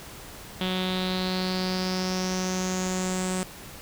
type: tone with low-pass filter sweep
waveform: sawtooth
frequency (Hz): 185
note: F#3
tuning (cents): 0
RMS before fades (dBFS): -28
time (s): 0.61-3.43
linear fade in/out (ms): 0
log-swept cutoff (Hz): 3400 to 8200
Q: 5.9
effects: pink hiss -43 dBFS RMS until 3.81 s